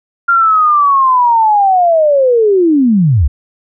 sine linear sweep, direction down, 1399 to 58.8 Hz, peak -6 dBFS, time 0.28-3.28 s, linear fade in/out 10 ms, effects none

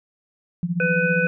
sine tone with tremolo, 173.8 Hz, F3, 8 cents flat, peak -18 dBFS, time 0.63-1.27 s, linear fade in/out 0 ms, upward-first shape sine, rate 15 Hz, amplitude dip 85%
harmonic tone, 499.9 Hz, B4, 21 cents sharp, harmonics 1 / 3 / 5, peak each -23 / -21 / -26 dBFS, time 0.8-1.27 s, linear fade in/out 2 ms
effects none

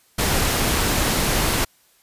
pink noise, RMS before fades -20 dBFS, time 0.18-1.65 s, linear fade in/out 10 ms, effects white hiss -58 dBFS RMS until 2.02 s + resampled to 32000 Hz

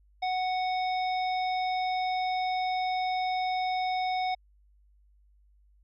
harmonic tone, 740 Hz, F#5, in tune, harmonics 1 / 3 / 5 / 7, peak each -27 / -37 / -41 / -44 dBFS, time 0.22-4.35 s, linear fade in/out 10 ms, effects added 50 Hz sine -59 dBFS peak until 5.83 s

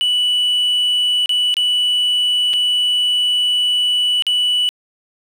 sine tone with dropouts, 2960 Hz, F#7, in tune, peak -11 dBFS, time 0.01-4.69 s, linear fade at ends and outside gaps 0 ms, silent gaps 1.259-1.293 / 1.541-1.568 / 2.533-2.537 / 4.223-4.267 s, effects tanh soft clip ceiling -12 dBFS + 7-bit

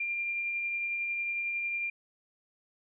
sine tone with tremolo, 2389 Hz, D7, 29 cents sharp, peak -29 dBFS, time 0-1.9 s, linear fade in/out 5 ms, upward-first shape triangle, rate 11 Hz, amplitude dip 25%, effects none

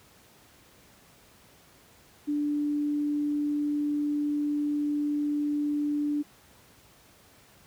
sine tone, 293.7 Hz, D4, in tune, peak -25 dBFS, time 2.27-6.23 s, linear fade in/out 20 ms, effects pink hiss -57 dBFS RMS until 7.66 s + high-pass 60 Hz 12 dB/octave

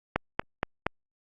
click train, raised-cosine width 0.5 ms, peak -9 dBFS, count 4, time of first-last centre 0.16-0.866 s, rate 4.25 Hz, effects Opus 48 kbps

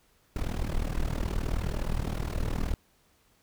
brown noise with amplitude modulation, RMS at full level -26 dBFS, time 0.36-2.74 s, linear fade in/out 2 ms, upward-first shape sine, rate 39.2 Hz, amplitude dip 85%, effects pink hiss -66 dBFS RMS until 3.42 s

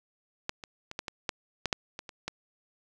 clicks, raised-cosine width 0.2 ms, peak -13 / -24 / -22 / -16 / -18 / -12 / -11 / -8 / -21 / -25 / -16 dBFS, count 11, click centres 0.494 / 0.638 / 0.914 / 0.991 / 1.082 / 1.292 / 1.657 / 1.728 / 1.991 / 2.092 / 2.28 s, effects none

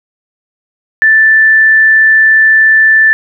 sine tone, 1763 Hz, A6, 3 cents sharp, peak -3 dBFS, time 1.02-3.13 s, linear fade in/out 0 ms, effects none

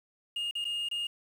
sine tone with dropouts, 2841 Hz, F7, 29 cents sharp, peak -28 dBFS, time 0.36-1.07 s, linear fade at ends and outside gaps 5 ms, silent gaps 0.511-0.552 / 0.644-0.651 / 0.888-0.912 s, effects tanh soft clip ceiling -29 dBFS + 9-bit

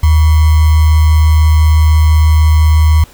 sine tone with sample-and-hold, 78 Hz, D#2, 5 cents sharp, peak -4 dBFS, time 0.03-3.04 s, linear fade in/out 5 ms, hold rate 1050 Hz, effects pink hiss -41 dBFS RMS until 3.13 s

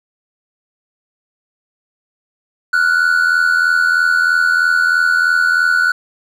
triangle tone pair together, 1396.9 / 1480 Hz, F6 / F#6, 0 / 0 cents, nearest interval minor second, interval 100 cents, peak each -15 / -10 dBFS, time 2.73-5.92 s, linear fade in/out 5 ms, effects none

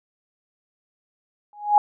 sine tone with exponential growth, 830.6 Hz, G#5, in tune, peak -8 dBFS, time 1.53-1.78 s, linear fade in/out 1 ms, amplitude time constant 54 ms, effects none

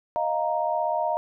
sine chord, Eb suspended second, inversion none, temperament equal, 622.3 / 698.5 / 932.3 Hz, Eb5 / F5 / Bb5, 0 / 0 / 0 cents, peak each -27 dBFS, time 0.16-1.17 s, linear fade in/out 0 ms, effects none

